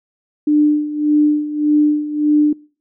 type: tone with tremolo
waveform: sine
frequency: 298.7 Hz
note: D4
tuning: 29 cents sharp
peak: -8 dBFS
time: 0.47-2.53 s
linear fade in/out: 5 ms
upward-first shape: sine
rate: 1.7 Hz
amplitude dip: 75%
effects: noise-tail reverb RT60 0.4 s tail -24 dB re dry